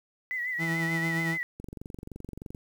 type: tone with vibrato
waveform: sine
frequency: 1975.5 Hz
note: B6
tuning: in tune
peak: -29 dBFS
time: 0.31-1.43 s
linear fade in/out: 0 ms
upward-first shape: triangle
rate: 6.9 Hz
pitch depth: 75 cents each way
type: tone with tremolo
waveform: 30% pulse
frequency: 164.8 Hz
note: E3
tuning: in tune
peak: -25 dBFS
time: 0.58-1.38 s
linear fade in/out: 50 ms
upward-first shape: sine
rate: 8.8 Hz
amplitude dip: 30%
type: click train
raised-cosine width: 3 ms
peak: -27 dBFS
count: 23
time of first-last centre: 1.6-2.548 s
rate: 23.2 Hz
effects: 9-bit